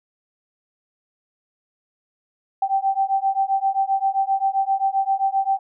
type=beating tone pair; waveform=sine; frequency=775 / 782.6 Hz; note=G5 / G5; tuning=-20 / -3 cents; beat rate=7.6 Hz; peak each=-21 dBFS; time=2.62-5.59 s; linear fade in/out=5 ms; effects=none